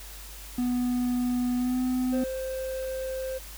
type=tone with pitch glide; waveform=triangle; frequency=246.9 to 253.7 Hz; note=B3 to B3; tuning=0 to +47 cents; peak=-22 dBFS; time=0.58-2.24 s; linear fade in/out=5 ms; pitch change=+47 cents; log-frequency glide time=1.56-1.79 s
type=tone; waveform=triangle; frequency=523.3 Hz; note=C5; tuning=in tune; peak=-28 dBFS; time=2.12-3.39 s; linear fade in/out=20 ms
effects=added 50 Hz sine -43 dBFS peak until 3.57 s + white hiss -45 dBFS RMS until 3.57 s